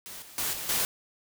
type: noise with level steps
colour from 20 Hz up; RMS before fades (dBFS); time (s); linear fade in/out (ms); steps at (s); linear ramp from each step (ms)
white; -42 / -49 / -30 / -36 / -27; 0.06-0.85; 0; 0.22 / 0.38 / 0.53 / 0.69; 2
effects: none